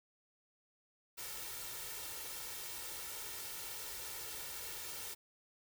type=noise with comb filter; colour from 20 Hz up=white; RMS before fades=-45 dBFS; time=1.17-5.15 s; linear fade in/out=20 ms; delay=2.2 ms; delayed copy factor=+0.65; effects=none